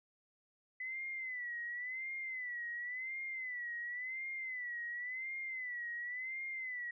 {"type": "tone with vibrato", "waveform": "sine", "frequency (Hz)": 2003, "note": "B6", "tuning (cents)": 24, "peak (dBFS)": -39, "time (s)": [0.8, 6.91], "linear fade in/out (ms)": 5, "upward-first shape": "sine", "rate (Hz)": 0.93, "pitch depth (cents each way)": 100, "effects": []}